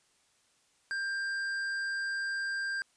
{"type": "tone with tanh clipping", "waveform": "sine", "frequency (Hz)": 1589, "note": "G6", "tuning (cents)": 23, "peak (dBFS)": -33, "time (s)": [0.91, 2.82], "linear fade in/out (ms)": 0, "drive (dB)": 10, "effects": ["white hiss -69 dBFS RMS until 2.96 s", "resampled to 22050 Hz"]}